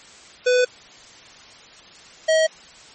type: tone pair in turn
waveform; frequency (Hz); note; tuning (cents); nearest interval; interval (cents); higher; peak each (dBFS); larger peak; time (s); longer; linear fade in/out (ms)
square; 498.2 / 637; B4 / D#5; +15 / +41; major third; 426; second; -15; neither; 0.46-0.65 / 2.28-2.47; neither; 10
effects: white hiss -45 dBFS RMS until 2.94 s + MP3 32 kbps